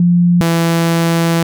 sine / sawtooth tone pair in turn, 174.61 / 166.93 Hz, F3 / E3, 0 / +22 cents, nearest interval minor second, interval 78 cents, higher first, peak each -7 dBFS, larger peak neither, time 0-0.41 / 0.41-1.43 s, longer second, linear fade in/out 2 ms, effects none

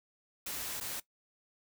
white noise with dropouts, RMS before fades -39 dBFS, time 0.46-1 s, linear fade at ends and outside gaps 5 ms, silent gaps 0.802-0.809 s, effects noise-tail reverb RT60 0.1 s tail -18 dB re dry

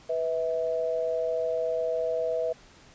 sine tone pair together, 493.9 / 647.8 Hz, B4 / E5, 0 / -30 cents, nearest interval perfect fourth, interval 470 cents, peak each -28 dBFS, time 0.09-2.53 s, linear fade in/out 10 ms, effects pink hiss -54 dBFS RMS until 2.94 s + resampled to 16000 Hz

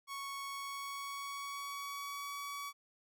sawtooth tone with pitch glide, 1108.7 to 1134.6 Hz, C#6 to C#6, 0 to +40 cents, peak -37 dBFS, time 0.07-2.73 s, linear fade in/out 50 ms, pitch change +40 cents, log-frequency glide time 0.45-2.35 s, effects none

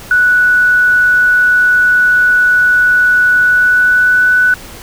sine tone with pitch glide, 1477 to 1490.7 Hz, F#6 to F#6, -3 to +12 cents, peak -6 dBFS, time 0.11-4.54 s, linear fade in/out 2 ms, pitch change +15 cents, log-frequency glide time 3.44-4.32 s, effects pink hiss -32 dBFS RMS until 4.82 s

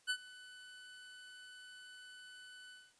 25% pulse tone with ADSR envelope, 1498 Hz, F#6, 21 cents sharp, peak -28 dBFS, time 0.07-2.94 s, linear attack 32 ms, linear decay 67 ms, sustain -21 dB, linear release 230 ms, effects white hiss -70 dBFS RMS until 2.99 s + resampled to 22050 Hz

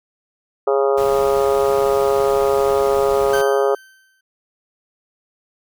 harmonic tone, 137.5 Hz, C#3, 14 cents flat, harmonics 3 / 4 / 5 / 6 / 7 / 8 / 9 / 10, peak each -16 / -19 / -24 / -27 / -30 / -34 / -26 / -38 dBFS, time 0.67-3.75 s, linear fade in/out 5 ms
pink band-stop noise, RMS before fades -33 dBFS, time 0.97-3.42 s, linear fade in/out 10 ms, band 440 to 770 Hz, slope 96 dB/octave
40% pulse tone with exponential decay, 1547 Hz, G6, 23 cents flat, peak -20 dBFS, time 3.33-4.21 s, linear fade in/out 5 ms, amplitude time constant 190 ms
effects none

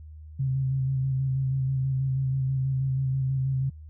sine tone with vibrato, 133.1 Hz, C3, 30 cents sharp, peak -23 dBFS, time 0.39-3.7 s, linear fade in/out 10 ms, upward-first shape square, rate 6.2 Hz, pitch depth 23 cents each way, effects added 77 Hz sine -41 dBFS peak until 3.89 s

